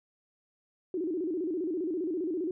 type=tone with vibrato; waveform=sine; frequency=340.4 Hz; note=F4; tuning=44 cents flat; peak=-29 dBFS; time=0.94-2.51 s; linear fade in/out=2 ms; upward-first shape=square; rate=15 Hz; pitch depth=140 cents each way; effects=none